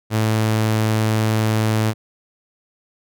sawtooth tone, 109.5 Hz, A2, 8 cents flat, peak -12 dBFS, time 0.1-1.94 s, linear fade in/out 50 ms, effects none

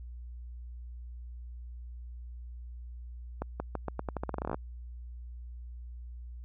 accelerating click train, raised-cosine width 1 ms, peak -19 dBFS, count 18, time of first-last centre 3.42-4.544 s, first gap 180 ms, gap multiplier 0.85, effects added 60 Hz sine -41 dBFS peak until 6.44 s

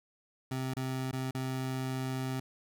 25% pulse tone with dropouts, 130.7 Hz, C3, 1 cent flat, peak -29 dBFS, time 0.51-2.4 s, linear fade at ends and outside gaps 5 ms, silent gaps 0.738-0.766 / 1.114-1.129 / 1.31-1.347 s, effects none

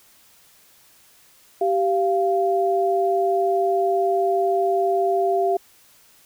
sine tone pair together, 389 / 693.1 Hz, G4 / F5, -13 / -13 cents, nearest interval minor seventh, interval 1000 cents, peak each -20 / -20 dBFS, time 1.61-5.57 s, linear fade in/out 5 ms, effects white hiss -54 dBFS RMS until 6.25 s

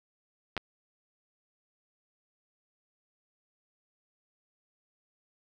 clicks, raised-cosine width 0.3 ms, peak -17 dBFS, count 2, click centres 0.567 / 0.577 s, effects none

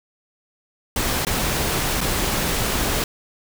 pink noise with dropouts, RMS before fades -22 dBFS, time 0.96-3.04 s, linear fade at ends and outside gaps 2 ms, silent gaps 1.25-1.268 / 2.007-2.012 s, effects none

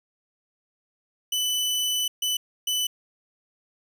sawtooth tone bursts at uneven times, 2992 Hz, F#7, 19 cents sharp, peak -20 dBFS, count 3, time 1.32-2.08 / 2.22-2.37 / 2.67-2.87 s, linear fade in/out 5 ms, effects none

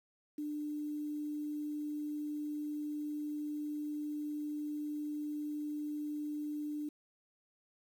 sine tone with quantisation, 297.9 Hz, D4, 25 cents sharp, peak -36 dBFS, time 0.38-6.89 s, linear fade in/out 5 ms, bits 10, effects none

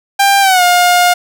sawtooth tone with pitch glide, 794 to 711.5 Hz, G5 to F5, +22 to +32 cents, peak -3 dBFS, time 0.19-1.14 s, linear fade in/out 10 ms, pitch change -190 cents, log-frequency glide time 0.41-0.63 s, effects none

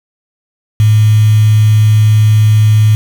sine tone with quantisation, 107.7 Hz, A2, 37 cents flat, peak -4 dBFS, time 0.8-2.95 s, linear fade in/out 0 ms, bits 4, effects none

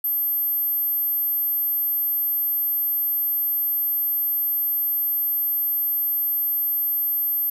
sine tone, 12920 Hz, G#9, 49 cents flat, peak -20 dBFS, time 0.04-7.5 s, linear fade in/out 5 ms, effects none

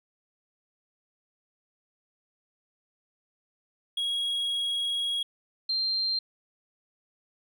triangle / sine tone pair in turn, 3307 / 4167 Hz, G#7 / C8, -8 / -8 cents, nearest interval major third, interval 400 cents, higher second, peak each -25 dBFS, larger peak neither, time 3.97-5.23 / 5.69-6.19 s, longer first, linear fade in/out 5 ms, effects none

